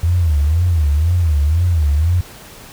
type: tone with vibrato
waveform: sine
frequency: 80.1 Hz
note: E2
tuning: 49 cents flat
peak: -11 dBFS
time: 0.03-2.21 s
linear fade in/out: 5 ms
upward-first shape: sine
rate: 2 Hz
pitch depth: 190 cents each way
effects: pink hiss -38 dBFS RMS until 2.72 s